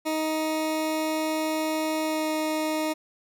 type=tone with pitch glide; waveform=20% pulse; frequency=313.5 to 311.2 Hz; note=D#4 to D#4; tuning=+13 to 0 cents; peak=-20 dBFS; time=0.05-2.94 s; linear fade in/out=20 ms; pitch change=-13 cents; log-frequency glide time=2.03-2.29 s; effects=none